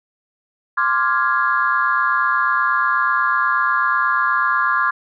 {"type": "chord", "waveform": "sine", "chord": "D half-diminished seventh", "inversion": "third", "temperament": "equal", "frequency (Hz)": [1046.5, 1174.7, 1396.9, 1661.2], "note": ["C6", "D6", "F6", "Ab6"], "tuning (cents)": [0, 0, 0, 0], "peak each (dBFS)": -20, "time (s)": [0.77, 4.91], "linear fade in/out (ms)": 10, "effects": ["tanh soft clip ceiling -4 dBFS"]}